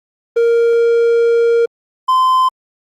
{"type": "tone pair in turn", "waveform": "triangle", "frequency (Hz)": [466.2, 1031.9], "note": ["A#4", "C6"], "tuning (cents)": [0, -24], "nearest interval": "octave + major second", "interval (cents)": 1376, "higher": "second", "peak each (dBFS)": -7, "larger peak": "neither", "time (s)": [[0.36, 1.66], [2.08, 2.49]], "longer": "first", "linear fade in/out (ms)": 10, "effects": ["Opus 24 kbps"]}